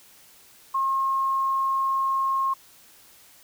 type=tone; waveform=sine; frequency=1075 Hz; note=C6; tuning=47 cents sharp; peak=-21 dBFS; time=0.74-2.54 s; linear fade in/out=10 ms; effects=white hiss -53 dBFS RMS until 3.43 s